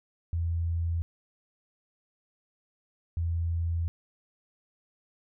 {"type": "tone pair in turn", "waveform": "sine", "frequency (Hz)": [84, 84], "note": ["E2", "E2"], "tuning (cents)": [33, 33], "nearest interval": "unison", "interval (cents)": 0, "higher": "neither", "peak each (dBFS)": -26, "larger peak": "neither", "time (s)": [[0.33, 1.02], [3.17, 3.88]], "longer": "second", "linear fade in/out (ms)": 0, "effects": []}